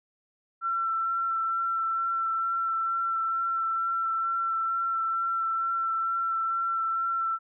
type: tone with vibrato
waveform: sine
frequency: 1346 Hz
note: E6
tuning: 36 cents sharp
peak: -25 dBFS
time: 0.61-7.39 s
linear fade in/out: 50 ms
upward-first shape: sine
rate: 2.2 Hz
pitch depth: 12 cents each way
effects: none